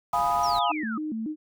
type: chord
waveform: sine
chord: F half-diminished seventh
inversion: none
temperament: equal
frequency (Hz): 698.5 / 830.6 / 987.8 / 1244.5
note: F5 / Ab5 / Cb6 / Eb6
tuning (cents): 0 / 0 / 0 / 0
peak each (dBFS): -27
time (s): 0.13-0.72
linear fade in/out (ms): 5
type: noise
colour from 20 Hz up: pink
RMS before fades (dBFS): -41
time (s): 0.13-0.59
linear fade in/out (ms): 0
type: exponential sweep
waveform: sine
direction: down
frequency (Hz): 5920 to 1200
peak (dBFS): -32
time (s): 0.43-0.98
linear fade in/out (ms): 5
type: tone with vibrato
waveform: sine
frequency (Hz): 261.6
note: C4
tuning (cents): 0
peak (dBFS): -28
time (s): 0.69-1.36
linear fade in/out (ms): 50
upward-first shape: square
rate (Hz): 3.5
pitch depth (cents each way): 280
effects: none